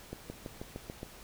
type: accelerating click train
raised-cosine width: 2 ms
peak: -26 dBFS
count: 7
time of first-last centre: 0.13-1.031 s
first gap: 170 ms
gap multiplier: 0.95
effects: pink hiss -52 dBFS RMS until 1.23 s